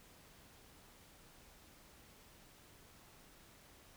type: silence
effects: pink hiss -62 dBFS RMS until 3.96 s